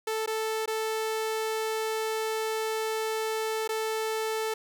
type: tone with dropouts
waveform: sawtooth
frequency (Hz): 440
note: A4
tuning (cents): 0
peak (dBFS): -24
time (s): 0.07-4.54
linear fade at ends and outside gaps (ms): 5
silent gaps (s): 0.262-0.274 / 0.659-0.676 / 3.677-3.69
effects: none